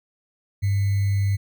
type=tone with sample-and-hold; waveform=sine; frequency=99.4 Hz; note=G2; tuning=25 cents sharp; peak=-18 dBFS; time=0.62-1.37 s; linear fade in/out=20 ms; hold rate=2100 Hz; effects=none